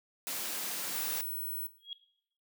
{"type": "high-pass noise", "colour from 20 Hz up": "white", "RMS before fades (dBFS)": -37, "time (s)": [0.27, 1.21], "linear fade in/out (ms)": 0, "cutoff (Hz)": 160, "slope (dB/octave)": 48}
{"type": "tone", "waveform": "sine", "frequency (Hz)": 15950, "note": "B9", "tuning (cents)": 16, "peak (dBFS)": -35, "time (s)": [0.94, 1.67], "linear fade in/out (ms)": 5}
{"type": "tone with exponential growth", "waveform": "sine", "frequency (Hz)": 3300, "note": "G#7", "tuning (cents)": -12, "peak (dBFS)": -34, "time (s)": [1.78, 1.93], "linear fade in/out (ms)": 1, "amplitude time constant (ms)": 31}
{"effects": ["noise-tail reverb RT60 0.7 s tail -17 dB re dry"]}